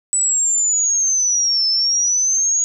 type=linear two-way sweep; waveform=sine; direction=down then up; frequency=7970 to 5240 to 6740 Hz; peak=-14 dBFS; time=0.13-2.64 s; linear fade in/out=0 ms; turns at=1.68 s; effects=none